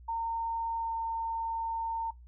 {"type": "tone with pitch glide", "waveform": "sine", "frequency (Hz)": [915, 909.7], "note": ["A#5", "A#5"], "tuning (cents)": [-32, -43], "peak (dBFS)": -30, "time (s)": [0.08, 2.11], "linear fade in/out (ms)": 10, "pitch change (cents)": -11, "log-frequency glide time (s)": [0.79, 0.92], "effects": ["noise-tail reverb RT60 0.2 s tail -22 dB re dry", "added 60 Hz sine -49 dBFS peak until 2.27 s"]}